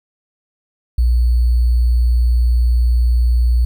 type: tone with sample-and-hold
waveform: sine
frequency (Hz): 60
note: B1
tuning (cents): -49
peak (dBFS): -10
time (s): 0.98-3.65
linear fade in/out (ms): 5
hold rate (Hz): 4410
effects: none